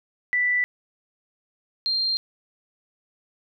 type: tone pair in turn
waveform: sine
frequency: 1975.5 / 4186 Hz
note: B6 / C8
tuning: 0 / 0 cents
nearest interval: octave + minor second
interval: 1300 cents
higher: second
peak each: -19 / -21 dBFS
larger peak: first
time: 0.33-0.64 / 1.86-2.17 s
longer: neither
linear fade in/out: 0 ms
effects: none